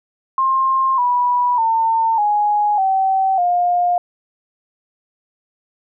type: tone with pitch steps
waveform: sine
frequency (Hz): 1061 / 978.6 / 902.6 / 832.4 / 767.8 / 708.1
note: C6 / B5 / A5 / G#5 / G5 / F5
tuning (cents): +24 / -16 / +44 / +4 / -36 / +24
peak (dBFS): -13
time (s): 0.38-3.98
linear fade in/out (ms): 2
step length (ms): 600
effects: none